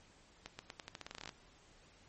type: accelerating click train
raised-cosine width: 0.2 ms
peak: -27 dBFS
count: 16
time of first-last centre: 0.46-1.292 s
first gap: 130 ms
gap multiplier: 0.86
effects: pink hiss -64 dBFS RMS until 2.08 s + MP3 32 kbps